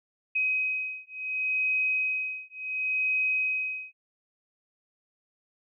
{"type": "beating tone pair", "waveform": "sine", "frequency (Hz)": [2526, 2526.7], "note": ["D#7", "D#7"], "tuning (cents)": [26, 26], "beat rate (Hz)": 0.7, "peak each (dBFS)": -29, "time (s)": [0.35, 3.93], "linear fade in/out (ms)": 10, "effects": []}